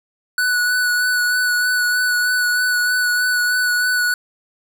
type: tone with vibrato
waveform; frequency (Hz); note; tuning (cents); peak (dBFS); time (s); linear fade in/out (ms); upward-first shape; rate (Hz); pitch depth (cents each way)
square; 1480; F#6; 0; -16; 0.38-4.14; 2; sine; 3.2; 17
effects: none